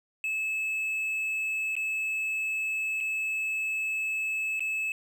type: tone with dropouts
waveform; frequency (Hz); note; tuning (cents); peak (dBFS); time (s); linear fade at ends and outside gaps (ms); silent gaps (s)
triangle; 2600; E7; -24; -26; 0.24-4.92; 1; 1.754-1.765 / 3.004-3.008 / 4.595-4.605
effects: none